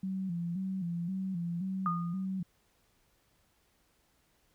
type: tone with vibrato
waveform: sine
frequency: 180.3 Hz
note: F#3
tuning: 45 cents flat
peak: -32 dBFS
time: 0.03-2.43 s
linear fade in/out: 5 ms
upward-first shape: square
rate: 1.9 Hz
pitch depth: 90 cents each way
type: tone with exponential decay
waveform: sine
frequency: 1226 Hz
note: D#6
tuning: 26 cents flat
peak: -26 dBFS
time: 1.86-2.25 s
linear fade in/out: 1 ms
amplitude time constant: 84 ms
effects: pink hiss -71 dBFS RMS until 4.54 s